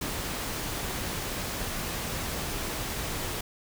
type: noise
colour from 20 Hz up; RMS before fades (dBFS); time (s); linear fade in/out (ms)
pink; -33; 0.01-3.41; 5
effects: none